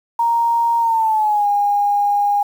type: tone with pitch glide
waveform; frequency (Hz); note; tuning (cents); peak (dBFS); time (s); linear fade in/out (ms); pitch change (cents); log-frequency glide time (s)
sine; 932.3 to 816.3; A#5 to G#5; 0 to -30; -13; 0.19-2.43; 5; -230; 0.79-1.47
effects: 7-bit